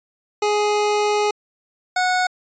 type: tone pair in turn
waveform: 25% pulse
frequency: 417.4 / 733.5 Hz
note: G#4 / F#5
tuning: +9 / -15 cents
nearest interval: minor seventh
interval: 976 cents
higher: second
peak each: -13 / -13 dBFS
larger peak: neither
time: 0.42-1.31 / 1.96-2.27 s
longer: first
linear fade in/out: 5 ms
effects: resampled to 16000 Hz